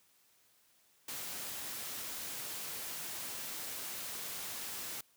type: noise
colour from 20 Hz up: white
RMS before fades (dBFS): -42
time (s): 1.08-5.01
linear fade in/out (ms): 5
effects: white hiss -69 dBFS RMS until 5.16 s + high-pass 80 Hz 12 dB/octave